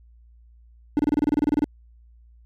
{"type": "tone bursts", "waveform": "triangle", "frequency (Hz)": 293.7, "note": "D4", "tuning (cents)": 0, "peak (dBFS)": -14, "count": 14, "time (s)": [0.97, 1.642], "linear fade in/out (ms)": 0, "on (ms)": 22, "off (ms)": 28, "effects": ["added 58 Hz sine -49 dBFS peak until 2.45 s"]}